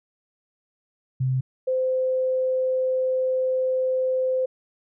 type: tone pair in turn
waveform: sine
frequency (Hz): 130 / 516.3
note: C3 / C5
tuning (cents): -11 / -23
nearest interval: 2 octaves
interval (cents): 2388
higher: second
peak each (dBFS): -20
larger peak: neither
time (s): 1.2-1.41 / 1.67-4.46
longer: second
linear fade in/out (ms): 10
effects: none